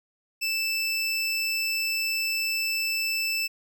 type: tone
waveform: 25% pulse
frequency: 2643 Hz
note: E7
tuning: 4 cents sharp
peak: -21 dBFS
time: 0.41-3.48 s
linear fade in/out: 20 ms
effects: none